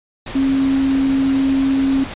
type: tone in noise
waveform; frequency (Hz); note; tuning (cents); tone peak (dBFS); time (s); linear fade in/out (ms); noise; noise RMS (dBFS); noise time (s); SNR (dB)
sine; 270; C#4; -45; -13; 0.35-2.04; 5; pink; -29; 0.26-2.14; +13
effects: resampled to 8000 Hz